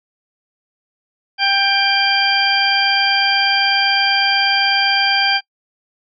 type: harmonic tone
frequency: 791 Hz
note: G5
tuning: 15 cents sharp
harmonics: 1 / 2 / 3 / 4 / 6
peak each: -19 / -19 / -19 / -19 / -19 dBFS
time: 1.38-5.41 s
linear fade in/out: 50 ms
effects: noise-tail reverb RT60 0.1 s tail -26 dB re dry